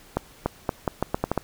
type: accelerating click train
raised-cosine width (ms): 1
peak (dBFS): -8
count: 9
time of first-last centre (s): 0.17-1.377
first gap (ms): 290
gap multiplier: 0.8
effects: pink hiss -51 dBFS RMS until 1.43 s